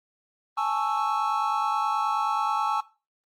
triangle chord, A major seventh, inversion third, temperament equal, 830.6 / 880 / 1108.7 / 1318.5 Hz, G#5 / A5 / C#6 / E6, 0 / 0 / 0 / 0 cents, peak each -27 dBFS, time 0.57-2.81 s, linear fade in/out 10 ms, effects noise-tail reverb RT60 0.3 s tail -18 dB re dry + Opus 32 kbps

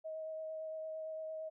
sine tone with vibrato, 633 Hz, D#5, 30 cents sharp, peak -40 dBFS, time 0.04-1.5 s, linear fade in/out 20 ms, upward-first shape sine, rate 8.8 Hz, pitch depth 11 cents each way, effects none

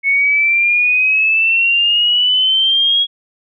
sine exponential sweep, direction up, 2200 to 3322 Hz, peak -10 dBFS, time 0.03-3.07 s, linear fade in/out 50 ms, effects none

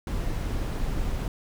brown noise, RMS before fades -28 dBFS, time 0.07-1.28 s, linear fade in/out 2 ms, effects none

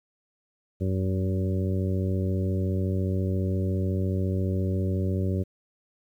harmonic tone with a mistuned harmonic, 94.3 Hz, F#2, 33 cents sharp, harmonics 1 / 2 / 3 / 4 / 5 / 6, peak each -25 / -30 / -35 / -34 / -39 / -39 dBFS, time 0.8-5.44 s, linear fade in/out 20 ms, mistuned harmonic 1, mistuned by -16 cents, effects 10-bit

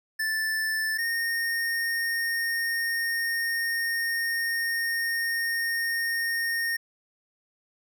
square tone pair in turn, 1760 / 1843.4 Hz, A6 / A#6, 0 / -20 cents, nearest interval minor second, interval 80 cents, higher second, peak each -26 / -26 dBFS, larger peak neither, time 0.19-0.98 / 0.98-6.77 s, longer second, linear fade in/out 10 ms, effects none

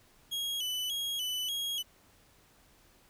40% pulse tone with vibrato, 3136 Hz, G7, in tune, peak -31 dBFS, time 0.31-1.83 s, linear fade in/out 20 ms, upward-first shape square, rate 1.7 Hz, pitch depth 81 cents each way, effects pink hiss -63 dBFS RMS until 3.09 s

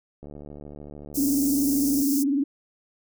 click train, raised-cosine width 2 ms, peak -28 dBFS, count 132, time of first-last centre 0.23-2.015 s, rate 73.4 Hz
white high-pass noise, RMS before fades -30 dBFS, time 1.14-2.24 s, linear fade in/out 20 ms, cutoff 5200 Hz, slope 48 dB/octave
sine tone with vibrato, 280 Hz, C#4, 18 cents sharp, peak -20 dBFS, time 1.17-2.44 s, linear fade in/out 10 ms, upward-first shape sine, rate 20 Hz, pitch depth 110 cents each way
effects none

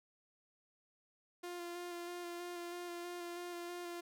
sawtooth tone with vibrato, 349.2 Hz, F4, in tune, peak -39 dBFS, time 1.43-4.01 s, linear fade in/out 10 ms, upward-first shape square, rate 3.1 Hz, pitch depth 14 cents each way, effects none

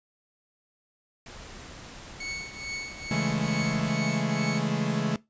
pink noise, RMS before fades -44 dBFS, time 1.26-3.91 s, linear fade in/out 2 ms
sawtooth tone with tremolo, 2217 Hz, C#7, in tune, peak -27 dBFS, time 2.2-4.59 s, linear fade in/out 5 ms, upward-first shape triangle, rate 2.3 Hz, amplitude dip 85%
45% pulse chord, A major seventh, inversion first, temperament equal, 138.59 / 164.81 / 207.7 / 220 Hz, C#3 / E3 / G#3 / A3, 0 / 0 / 0 / 0 cents, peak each -31 dBFS, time 3.11-5.16 s, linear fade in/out 2 ms
effects noise-tail reverb RT60 0.2 s tail -20 dB re dry + resampled to 16000 Hz

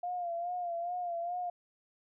sine tone with vibrato, 699 Hz, F5, 1 cent sharp, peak -33 dBFS, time 0.03-1.5 s, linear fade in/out 5 ms, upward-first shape sine, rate 2.4 Hz, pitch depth 55 cents each way, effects none

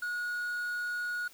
triangle tone with quantisation, 1450 Hz, F#6, 35 cents flat, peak -30 dBFS, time 0.02-1.28 s, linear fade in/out 5 ms, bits 9, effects white hiss -57 dBFS RMS until 1.33 s

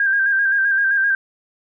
sine tone with vibrato, 1596 Hz, G6, 31 cents sharp, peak -14 dBFS, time 0-1.15 s, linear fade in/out 2 ms, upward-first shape square, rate 7.7 Hz, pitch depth 34 cents each way, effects none

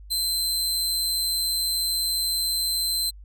sawtooth tone, 4093 Hz, C8, 39 cents flat, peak -20 dBFS, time 0.1-3.11 s, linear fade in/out 20 ms, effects added 50 Hz sine -41 dBFS peak until 3.24 s

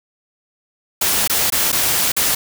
white noise with dropouts, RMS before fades -17 dBFS, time 1.01-2.35 s, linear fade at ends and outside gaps 5 ms, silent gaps 1.276-1.296 / 1.502-1.522 / 1.719-1.726 / 2.12-2.165 s, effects none

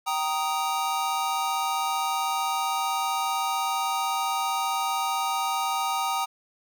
square chord, Eb major, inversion first, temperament just, 777.8 / 933.4 / 1244.5 Hz, G5 / Bb5 / Eb6, -14 / +2 / 0 cents, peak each -30 dBFS, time 0.06-6.26 s, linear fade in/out 20 ms, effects none

